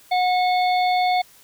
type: harmonic tone with a mistuned harmonic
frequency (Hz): 729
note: F#5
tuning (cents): -26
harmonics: 1 / 3 / 5 / 6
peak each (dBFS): -17 / -27 / -31 / -33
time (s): 0.11-1.22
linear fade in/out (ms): 10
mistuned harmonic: 5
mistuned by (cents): -47
effects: white hiss -51 dBFS RMS until 1.43 s